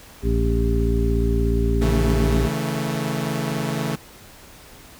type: harmonic tone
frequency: 56.9 Hz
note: A#1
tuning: 41 cents flat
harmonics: 1 / 2 / 3 / 4 / 5 / 7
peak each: -19 / -25 / -30 / -27 / -29 / -25 dBFS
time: 0.22-2.5 s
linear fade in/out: 50 ms
type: chord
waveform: sawtooth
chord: A major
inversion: first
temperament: equal with one note detuned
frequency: 138.59 / 162.54 / 220 Hz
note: C#3 / E3 / A3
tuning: 0 / -24 / 0 cents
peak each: -23 dBFS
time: 1.81-3.96 s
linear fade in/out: 10 ms
effects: pink hiss -45 dBFS RMS until 4.99 s